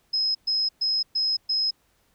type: tone bursts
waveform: sine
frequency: 5120 Hz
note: D#8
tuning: 49 cents sharp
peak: -21 dBFS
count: 5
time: 0.13-1.71 s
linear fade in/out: 10 ms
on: 220 ms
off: 120 ms
effects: pink hiss -66 dBFS RMS until 2.14 s